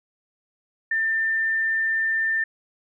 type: tone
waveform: sine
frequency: 1792 Hz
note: A6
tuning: 31 cents sharp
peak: -20 dBFS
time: 0.91-2.44 s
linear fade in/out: 5 ms
effects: none